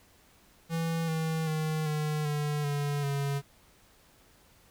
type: tone with pitch steps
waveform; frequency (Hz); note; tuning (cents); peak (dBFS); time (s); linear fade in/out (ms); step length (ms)
square; 164.81 / 160.49 / 156.28 / 152.18 / 148.19 / 144.31 / 140.52; E3 / E3 / D#3 / D#3 / D3 / D3 / C#3; 0 / -46 / +8 / -38 / +16 / -30 / +24; -29; 0.69-3.42; 50; 390
effects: pink hiss -61 dBFS RMS until 4.7 s

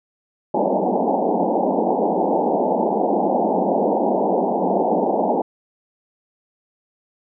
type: band-pass noise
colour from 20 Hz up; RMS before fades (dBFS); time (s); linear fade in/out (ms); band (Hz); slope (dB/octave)
white; -19; 0.54-5.42; 5; 180 to 890; 96
effects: none

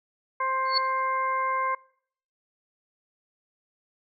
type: harmonic tone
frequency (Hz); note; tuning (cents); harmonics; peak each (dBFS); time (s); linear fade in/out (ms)
526; C5; +9; 1 / 2 / 3 / 4; -35 / -25 / -36 / -35; 0.4-1.75; 5
type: tone with exponential growth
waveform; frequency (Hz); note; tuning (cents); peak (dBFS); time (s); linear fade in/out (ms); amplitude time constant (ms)
sine; 4418; C#8; -7; -18; 0.65-0.78; 5; 27
effects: noise-tail reverb RT60 0.6 s tail -23 dB re dry

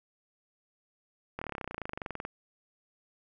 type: slowing click train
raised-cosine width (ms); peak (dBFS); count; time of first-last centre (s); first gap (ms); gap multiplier
0.5; -21; 25; 1.39-2.251; 25; 1.03
effects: none

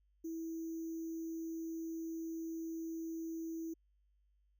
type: tone with sample-and-hold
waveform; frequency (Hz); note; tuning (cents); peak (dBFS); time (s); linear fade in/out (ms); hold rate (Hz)
sine; 327.4; E4; -12; -39; 0.24-3.74; 10; 6300
effects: added 50 Hz sine -70 dBFS peak until 4.59 s

